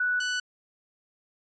sine / sawtooth tone pair in turn, 1479 / 1486.5 Hz, F#6 / F#6, -1 / +8 cents, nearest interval unison, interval 9 cents, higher second, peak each -23 dBFS, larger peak neither, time 0-0.2 / 0.2-0.4 s, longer neither, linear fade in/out 5 ms, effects resampled to 16000 Hz

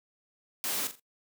white noise with echo, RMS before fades -32 dBFS, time 0.64-0.87 s, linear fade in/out 0 ms, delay 42 ms, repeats 3, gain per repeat -10 dB, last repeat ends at 0.996 s, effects noise-tail reverb RT60 0.1 s tail -21 dB re dry + high-pass 150 Hz 12 dB/octave

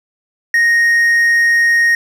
triangle tone, 1864.7 Hz, A#6, in tune, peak -7 dBFS, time 0.54-1.95 s, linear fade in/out 2 ms, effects none

